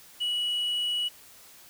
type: tone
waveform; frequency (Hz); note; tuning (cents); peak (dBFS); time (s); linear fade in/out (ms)
sine; 2930; F#7; -18; -23; 0.2-1.09; 20
effects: tanh soft clip ceiling -25 dBFS + white hiss -52 dBFS RMS until 1.69 s